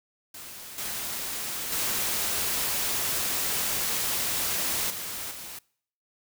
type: noise with level steps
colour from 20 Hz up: white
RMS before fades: -42 / -33 / -28 / -35 / -40 dBFS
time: 0.34-5.59 s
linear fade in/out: 5 ms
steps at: 0.78 / 1.72 / 4.9 / 5.31 s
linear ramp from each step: 2 ms
effects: noise-tail reverb RT60 0.6 s tail -24 dB re dry